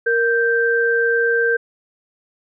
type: tone pair together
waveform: sine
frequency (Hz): 466.2 / 1568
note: A#4 / G6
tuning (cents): 0 / 0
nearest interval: octave + major sixth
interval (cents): 2100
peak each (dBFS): -17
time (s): 0.06-1.57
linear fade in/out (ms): 10
effects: none